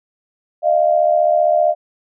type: tone pair together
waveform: sine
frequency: 615 / 690.3 Hz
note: D#5 / F5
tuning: -20 / -20 cents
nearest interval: major second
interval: 200 cents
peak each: -14 dBFS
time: 0.62-1.75 s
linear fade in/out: 50 ms
effects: none